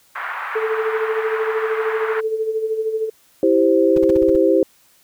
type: band-pass noise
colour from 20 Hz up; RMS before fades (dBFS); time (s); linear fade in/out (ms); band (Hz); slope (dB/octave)
pink; -27; 0.15-2.21; 10; 1000 to 1800; 24
type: tone with tremolo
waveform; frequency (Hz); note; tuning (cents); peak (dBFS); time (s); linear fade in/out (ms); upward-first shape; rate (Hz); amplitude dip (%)
sine; 440; A4; 0; -16; 0.55-3.1; 10; sine; 13; 60
type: chord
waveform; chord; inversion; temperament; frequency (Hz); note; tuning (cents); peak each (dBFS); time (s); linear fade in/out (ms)
sine; C major; first; equal with one note detuned; 328.7 / 392 / 523.3; E4 / G4 / C5; -5 / 0 / 0; -16 / -16 / -16; 3.43-4.63; 2
type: noise bursts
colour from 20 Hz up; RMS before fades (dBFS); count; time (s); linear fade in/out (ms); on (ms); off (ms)
brown; -27; 7; 3.96-4.364; 5; 20; 44
effects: white hiss -55 dBFS RMS until 5.03 s